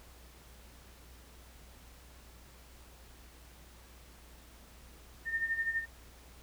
sine tone with tremolo, 1818 Hz, A#6, 44 cents flat, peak -28 dBFS, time 5.25-5.86 s, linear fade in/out 50 ms, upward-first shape sine, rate 12 Hz, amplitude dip 70%, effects added 60 Hz sine -55 dBFS peak until 6.42 s + pink hiss -58 dBFS RMS until 6.42 s

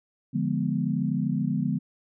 sine chord, D diminished seventh, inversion none, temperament equal, 146.83 / 174.61 / 207.7 / 246.9 Hz, D3 / F3 / Ab3 / Cb4, 0 / 0 / 0 / 0 cents, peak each -29 dBFS, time 0.33-1.79 s, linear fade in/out 20 ms, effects none

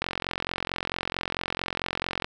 click train, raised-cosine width 0.3 ms, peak -11 dBFS, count 100, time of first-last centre 0.02-2.245 s, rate 44.5 Hz, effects none

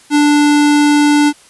square tone, 293.7 Hz, D4, in tune, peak -8 dBFS, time 0.1-1.33 s, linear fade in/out 50 ms, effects white hiss -44 dBFS RMS until 1.49 s + resampled to 24000 Hz

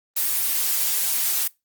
blue noise, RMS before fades -22 dBFS, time 0.16-1.48 s, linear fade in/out 10 ms, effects noise-tail reverb RT60 0.2 s tail -22 dB re dry + Opus 24 kbps

